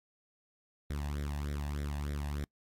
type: tone with flanger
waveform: sawtooth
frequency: 72.5 Hz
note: D2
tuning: 22 cents flat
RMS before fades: -36 dBFS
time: 0.9-2.44 s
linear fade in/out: 0 ms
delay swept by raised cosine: 0.53 to 1.15 ms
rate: 3.3 Hz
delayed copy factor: +0.75
effects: noise-tail reverb RT60 0.1 s tail -26 dB re dry + MP3 64 kbps